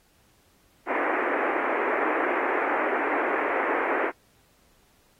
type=band-pass noise; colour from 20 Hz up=pink; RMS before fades=-26 dBFS; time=0.86-4.12 s; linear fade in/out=50 ms; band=300 to 2200 Hz; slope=48 dB/octave; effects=pink hiss -63 dBFS RMS until 5.19 s + AAC 48 kbps

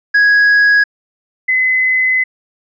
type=tone pair in turn; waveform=triangle / sine; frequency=1661.2 / 2031 Hz; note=G#6 / B6; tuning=0 / +48 cents; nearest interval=minor third; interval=348 cents; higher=second; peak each=-5 / -10 dBFS; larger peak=first; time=0.14-0.84 / 1.48-2.24 s; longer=second; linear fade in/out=10 ms; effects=resampled to 16000 Hz

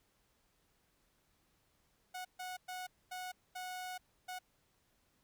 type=tone bursts at uneven times; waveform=sawtooth; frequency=734 Hz; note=F#5; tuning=14 cents flat; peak=-38 dBFS; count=6; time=2.14-2.25 / 2.39-2.57 / 2.68-2.87 / 3.11-3.32 / 3.55-3.98 / 4.28-4.39 s; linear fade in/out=10 ms; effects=pink hiss -75 dBFS RMS until 5.23 s

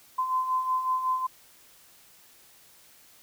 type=beating tone pair; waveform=sine; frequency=1024 / 1029.4 Hz; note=C6 / C6; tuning=-38 / -29 cents; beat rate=5.4 Hz; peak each=-33 / -25 dBFS; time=0.18-1.27 s; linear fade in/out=10 ms; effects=white hiss -56 dBFS RMS until 3.22 s

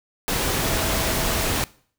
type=tone in noise; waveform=sine; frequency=655 Hz; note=E5; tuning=11 cents flat; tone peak=-32 dBFS; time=0.64-1.46 s; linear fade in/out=0 ms; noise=pink; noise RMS=-23 dBFS; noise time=0.28-1.64 s; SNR=-12 dB; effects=noise-tail reverb RT60 0.5 s tail -21 dB re dry

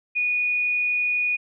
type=tone; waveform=sine; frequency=2462 Hz; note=D#7; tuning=19 cents flat; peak=-20 dBFS; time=0.15-1.37 s; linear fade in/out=20 ms; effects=none

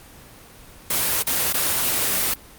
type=noise with dropouts; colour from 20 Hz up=white; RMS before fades=-21 dBFS; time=0.9-2.34 s; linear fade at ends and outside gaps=5 ms; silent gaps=1.226-1.268 / 1.527-1.541 s; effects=pink hiss -45 dBFS RMS until 2.58 s + Opus 24 kbps

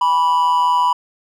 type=tone with amplitude modulation; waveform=triangle; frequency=985 Hz; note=B5; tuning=5 cents flat; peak=-8 dBFS; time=0.01-0.93 s; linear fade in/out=5 ms; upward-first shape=sine; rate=164 Hz; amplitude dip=55%; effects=none

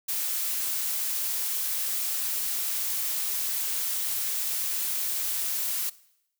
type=noise; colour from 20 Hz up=blue; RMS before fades=-29 dBFS; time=0.08-5.9 s; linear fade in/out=10 ms; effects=noise-tail reverb RT60 0.8 s tail -20 dB re dry

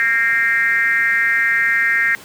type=tone with frequency modulation; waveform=sine; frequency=1851 Hz; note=A#6; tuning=13 cents flat; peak=-13 dBFS; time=0-2.15 s; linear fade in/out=0 ms; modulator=243 Hz; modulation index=1.2; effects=pink hiss -39 dBFS RMS until 2.24 s + high-pass 150 Hz 12 dB/octave

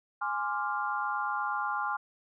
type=chord; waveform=sine; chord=D half-diminished seventh; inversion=second; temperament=equal; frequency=830.6 / 1046.5 / 1174.7 / 1396.9 Hz; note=Ab5 / C6 / D6 / F6; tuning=0 / 0 / 0 / 0 cents; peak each=-34 / -35 / -36 / -34 dBFS; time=0.21-1.97 s; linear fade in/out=10 ms; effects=none

